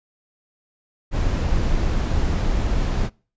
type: noise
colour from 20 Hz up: brown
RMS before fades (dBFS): -20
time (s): 1.11-3.1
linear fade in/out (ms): 50
effects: noise-tail reverb RT60 0.4 s tail -26 dB re dry + resampled to 16000 Hz